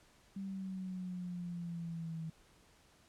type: exponential sweep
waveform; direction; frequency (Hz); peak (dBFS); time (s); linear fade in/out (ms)
sine; down; 196 to 160.2; -39; 0.36-2.3; 5
effects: pink hiss -66 dBFS RMS until 3.08 s + low-pass 10000 Hz 12 dB/octave